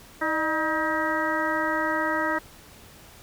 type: harmonic tone with a mistuned harmonic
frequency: 317.7 Hz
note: D#4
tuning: 36 cents sharp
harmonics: 1 / 2 / 3 / 4 / 5 / 6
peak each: -30 / -30 / -30 / -30 / -30 / -30 dBFS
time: 0.21-2.39 s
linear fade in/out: 10 ms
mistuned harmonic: 2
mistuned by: -68 cents
effects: pink hiss -49 dBFS RMS until 3.22 s